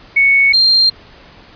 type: tone pair in turn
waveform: sine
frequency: 2217 / 4185 Hz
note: C#7 / C8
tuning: 0 / 0 cents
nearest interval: major seventh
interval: 1100 cents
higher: second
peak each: -7 dBFS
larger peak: neither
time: 0.16-0.53 / 0.53-0.9 s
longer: neither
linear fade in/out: 10 ms
effects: pink hiss -41 dBFS RMS until 1.55 s + resampled to 11025 Hz